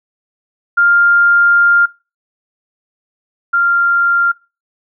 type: tone pair in turn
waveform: sine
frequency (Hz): 1400 / 1391.1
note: F6 / F6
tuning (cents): +4 / -7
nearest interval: unison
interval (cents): 11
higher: first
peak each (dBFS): -7 / -9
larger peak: first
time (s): 0.77-1.86 / 3.53-4.32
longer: first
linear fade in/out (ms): 10
effects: noise-tail reverb RT60 0.3 s tail -23 dB re dry